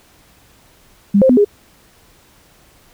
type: tone with pitch steps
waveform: sine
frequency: 200.7 / 526 / 250.1 / 410.6 Hz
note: G3 / C5 / B3 / G#4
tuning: +41 / +9 / +22 / -20 cents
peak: -7 dBFS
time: 1.14-1.448 s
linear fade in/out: 10 ms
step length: 77 ms
effects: pink hiss -50 dBFS RMS until 2.93 s